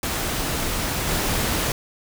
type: noise with level steps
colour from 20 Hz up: pink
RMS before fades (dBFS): -25 / -23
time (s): 0.03-1.72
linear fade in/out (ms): 2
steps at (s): 1.06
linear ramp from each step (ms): 20
effects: none